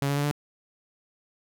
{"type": "tone with pitch steps", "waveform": "sawtooth", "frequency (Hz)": [139.7, 141.9, 144.13, 146.39], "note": ["C#3", "C#3", "D3", "D3"], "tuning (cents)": [14, 41, -32, -5], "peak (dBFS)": -20, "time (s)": [0.02, 0.312], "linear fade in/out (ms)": 0, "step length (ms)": 73, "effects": []}